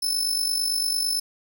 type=tone with amplitude modulation; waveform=sawtooth; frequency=5260 Hz; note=E8; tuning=5 cents flat; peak=-17 dBFS; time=0.02-1.2 s; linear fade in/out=10 ms; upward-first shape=sine; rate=48.9 Hz; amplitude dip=60%; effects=none